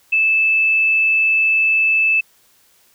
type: tone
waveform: sine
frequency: 2626 Hz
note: E7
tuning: 7 cents flat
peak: -12 dBFS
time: 0.12-2.21 s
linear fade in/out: 10 ms
effects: white hiss -55 dBFS RMS until 2.94 s